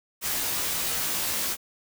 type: noise with comb filter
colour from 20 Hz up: white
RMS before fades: -28 dBFS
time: 0.21-1.57 s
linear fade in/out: 50 ms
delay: 16 ms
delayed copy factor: -0.8
effects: none